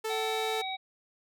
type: tone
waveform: sawtooth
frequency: 440 Hz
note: A4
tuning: in tune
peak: -27 dBFS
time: 0.04-0.62 s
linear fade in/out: 10 ms
type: harmonic tone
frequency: 760 Hz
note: F#5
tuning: 46 cents sharp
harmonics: 1 / 3 / 5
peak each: -35 / -39 / -37 dBFS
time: 0.09-0.77 s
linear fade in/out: 20 ms
effects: none